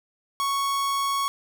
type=tone; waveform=45% pulse; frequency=1108.7 Hz; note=C#6; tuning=in tune; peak=-23 dBFS; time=0.4-1.28 s; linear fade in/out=0 ms; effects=none